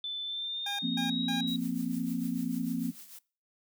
sine tone with pitch glide, 3520 to 3839 Hz, A7 to B7, 0 to -50 cents, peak -33 dBFS, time 0.04-1.56 s, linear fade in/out 2 ms, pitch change +150 cents, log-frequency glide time 0.24-1.29 s
20% pulse tone bursts, 809 Hz, G#5, 46 cents flat, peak -30 dBFS, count 3, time 0.66-1.41 s, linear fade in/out 5 ms, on 130 ms, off 180 ms
sine chord, F suspended fourth, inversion none, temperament equal, 174.61 / 233.1 / 261.6 Hz, F3 / Bb3 / C4, 0 / 0 / 0 cents, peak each -36 / -33 / -33 dBFS, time 0.82-2.92 s, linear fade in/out 20 ms
blue noise with tremolo, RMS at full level -47 dBFS, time 1.47-3.19 s, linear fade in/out 5 ms, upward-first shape sine, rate 6.7 Hz, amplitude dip 60%
effects noise-tail reverb RT60 0.4 s tail -23 dB re dry

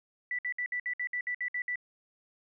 sine tone bursts, 1971 Hz, B6, 4 cents flat, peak -30 dBFS, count 11, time 0.31-1.757 s, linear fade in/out 2 ms, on 77 ms, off 60 ms, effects none

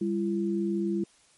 sine tone pair together, 199.3 / 339.1 Hz, G3 / E4, +29 / +49 cents, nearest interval major sixth, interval 920 cents, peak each -28 dBFS, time 0.01-1.04 s, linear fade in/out 5 ms, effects white hiss -61 dBFS RMS until 1.37 s + MP3 48 kbps

